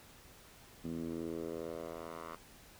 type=tone with band-pass filter sweep; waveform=10% pulse; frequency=82.41 Hz; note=E2; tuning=in tune; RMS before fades=-42 dBFS; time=0.84-2.36 s; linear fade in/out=10 ms; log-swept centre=220 to 1100 Hz; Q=2; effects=pink hiss -58 dBFS RMS until 2.79 s